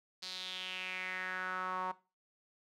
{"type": "tone with band-pass filter sweep", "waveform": "sawtooth", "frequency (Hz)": 185, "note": "F#3", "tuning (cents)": 0, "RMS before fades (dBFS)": -40, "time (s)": [0.22, 1.92], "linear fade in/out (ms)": 10, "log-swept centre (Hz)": [4500, 980], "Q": 4.4, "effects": ["noise-tail reverb RT60 0.3 s tail -18 dB re dry"]}